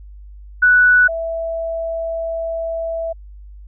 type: tone pair in turn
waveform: sine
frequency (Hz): 1480 / 659.3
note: F#6 / E5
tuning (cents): 0 / 0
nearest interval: octave + major second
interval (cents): 1400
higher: first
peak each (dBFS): -8 / -20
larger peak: first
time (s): 0.62-1.08 / 1.08-3.13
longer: second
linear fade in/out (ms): 10
effects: added 50 Hz sine -35 dBFS peak until 3.67 s